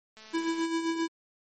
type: click train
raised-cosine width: 0.2 ms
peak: -33 dBFS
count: 107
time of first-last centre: 0.17-0.656 s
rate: 218 Hz
type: tone with tremolo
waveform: square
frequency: 329.6 Hz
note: E4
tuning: in tune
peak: -26 dBFS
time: 0.33-1.08 s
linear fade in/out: 20 ms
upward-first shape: sine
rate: 7.6 Hz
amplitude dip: 55%
effects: MP3 32 kbps